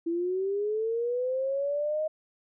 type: linear sweep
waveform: sine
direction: up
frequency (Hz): 329.6 to 628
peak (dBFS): -26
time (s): 0.06-2.08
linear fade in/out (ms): 10
effects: none